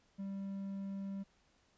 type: tone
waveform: triangle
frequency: 196 Hz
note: G3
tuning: in tune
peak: -37 dBFS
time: 0.18-1.24 s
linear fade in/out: 20 ms
effects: pink hiss -72 dBFS RMS until 1.77 s + resampled to 16000 Hz